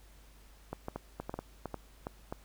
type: clicks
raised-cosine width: 1 ms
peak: -23 dBFS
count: 11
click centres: 0.73 / 0.884 / 0.96 / 1.2 / 1.295 / 1.341 / 1.39 / 1.657 / 1.743 / 2.069 / 2.325 s
effects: added 50 Hz sine -56 dBFS peak until 2.44 s + pink hiss -62 dBFS RMS until 2.44 s

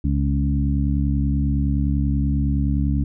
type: harmonic tone with a mistuned harmonic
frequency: 70 Hz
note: C#2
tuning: 18 cents sharp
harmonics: 1 / 2 / 3 / 4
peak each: -20 / -23 / -25 / -26 dBFS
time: 0.04-3.04 s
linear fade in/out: 5 ms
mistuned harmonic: 1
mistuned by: -27 cents
effects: none

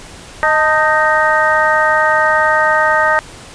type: harmonic tone with a mistuned harmonic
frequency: 310.9 Hz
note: D#4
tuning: 1 cent flat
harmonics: 2 / 3 / 4 / 5 / 6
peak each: -16 / -16 / -16 / -16 / -16 dBFS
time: 0.43-3.19 s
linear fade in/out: 0 ms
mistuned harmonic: 3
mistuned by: -63 cents
effects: pink hiss -35 dBFS RMS until 3.54 s + resampled to 22050 Hz

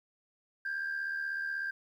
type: tone pair together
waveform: sine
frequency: 1584.9 / 1661.2 Hz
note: G6 / G#6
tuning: +19 / 0 cents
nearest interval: minor second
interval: 81 cents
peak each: -32 / -39 dBFS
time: 0.65-1.71 s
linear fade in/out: 5 ms
effects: tanh soft clip ceiling -29 dBFS + 11-bit

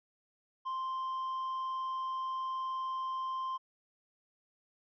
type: tone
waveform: triangle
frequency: 1046.5 Hz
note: C6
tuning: in tune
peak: -32 dBFS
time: 0.65-3.58 s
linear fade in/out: 20 ms
effects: resampled to 11025 Hz

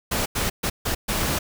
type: noise bursts at uneven times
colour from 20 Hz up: pink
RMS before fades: -24 dBFS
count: 5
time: 0.11-0.26 / 0.35-0.5 / 0.63-0.7 / 0.85-0.95 / 1.08-1.39 s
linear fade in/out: 10 ms
effects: none

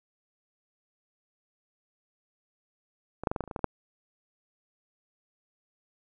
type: clicks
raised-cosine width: 1 ms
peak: -21 / -10 / -15 / -17 / -14 / -26 / -29 / -23 / -17 / -29 / -9 dBFS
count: 11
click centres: 3.236 / 3.272 / 3.315 / 3.362 / 3.407 / 3.439 / 3.477 / 3.512 / 3.562 / 3.592 / 3.643 s
effects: none

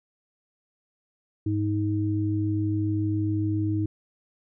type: tone pair together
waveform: sine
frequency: 102.63 / 315.1 Hz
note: G#2 / D#4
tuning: -20 / +22 cents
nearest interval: octave + perfect fifth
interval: 1942 cents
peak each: -25 / -26 dBFS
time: 1.46-3.86 s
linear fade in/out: 5 ms
effects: none

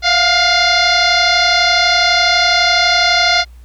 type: tone with frequency modulation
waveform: sine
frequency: 1388 Hz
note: F6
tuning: 11 cents flat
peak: -9 dBFS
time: 0.02-3.45 s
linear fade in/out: 50 ms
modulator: 702 Hz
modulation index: 5.2
effects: added 60 Hz sine -35 dBFS peak until 3.64 s + pink hiss -54 dBFS RMS until 3.64 s

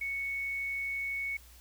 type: tone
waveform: sine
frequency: 2217 Hz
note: C#7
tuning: in tune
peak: -32 dBFS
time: 0.01-1.37 s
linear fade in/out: 5 ms
effects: added 60 Hz sine -54 dBFS peak until 1.6 s + white hiss -58 dBFS RMS until 1.6 s

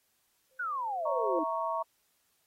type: tone with exponential growth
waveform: sine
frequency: 522 Hz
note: C5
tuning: 4 cents flat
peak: -28 dBFS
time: 0.51-1.39 s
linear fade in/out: 2 ms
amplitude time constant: 190 ms
type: exponential sweep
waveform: sine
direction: down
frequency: 1521 to 298.6 Hz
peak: -31 dBFS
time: 0.59-1.44 s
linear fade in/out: 10 ms
type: chord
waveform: sine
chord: A# diminished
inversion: second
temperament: equal with one note detuned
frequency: 655.5 / 932.3 / 1108.7 Hz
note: E5 / A#5 / C#6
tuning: -10 / 0 / 0 cents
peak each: -34 dBFS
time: 1.05-1.83 s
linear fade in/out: 10 ms
effects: white hiss -73 dBFS RMS until 2.46 s + AAC 48 kbps

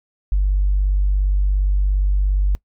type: tone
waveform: sine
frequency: 48.62 Hz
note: G1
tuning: 13 cents flat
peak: -13 dBFS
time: 0.32-2.55 s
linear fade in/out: 0 ms
effects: noise-tail reverb RT60 0.1 s tail -22 dB re dry + tanh soft clip ceiling -9 dBFS

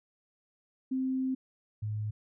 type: tone pair in turn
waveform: sine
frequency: 261.2 / 106.51 Hz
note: C4 / G#2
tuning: -3 / +44 cents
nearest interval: octave + major third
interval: 1553 cents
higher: first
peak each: -28 / -31 dBFS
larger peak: first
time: 0.91-1.35 / 1.82-2.11 s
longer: first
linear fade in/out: 10 ms
effects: none

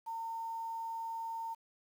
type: tone with quantisation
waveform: sine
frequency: 910 Hz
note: A#5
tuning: 42 cents flat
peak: -37 dBFS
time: 0.06-1.55 s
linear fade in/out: 20 ms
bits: 10
effects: none

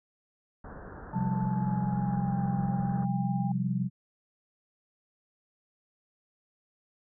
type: low-pass noise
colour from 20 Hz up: pink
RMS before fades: -44 dBFS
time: 0.64-3.05 s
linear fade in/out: 5 ms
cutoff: 1700 Hz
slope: 96 dB/octave
type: chord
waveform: sine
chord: C suspended fourth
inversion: none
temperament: equal with one note detuned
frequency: 130.81 / 176.34 / 196 Hz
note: C3 / F3 / G3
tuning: 0 / +17 / 0 cents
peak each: -31 dBFS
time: 1.12-3.9 s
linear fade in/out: 50 ms
type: tone with pitch glide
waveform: sine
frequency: 884 to 801.3 Hz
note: A5 to G5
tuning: +8 to +38 cents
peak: -36 dBFS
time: 1.13-3.52 s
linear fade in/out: 5 ms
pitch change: -170 cents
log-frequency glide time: 1.27-2.36 s
effects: none

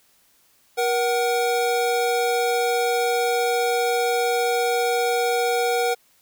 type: tone pair together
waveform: square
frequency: 475.9 / 750 Hz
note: A#4 / F#5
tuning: +36 / +23 cents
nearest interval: minor sixth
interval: 787 cents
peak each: -22 / -24 dBFS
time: 0.77-5.95 s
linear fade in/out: 20 ms
effects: white hiss -60 dBFS RMS until 6.21 s

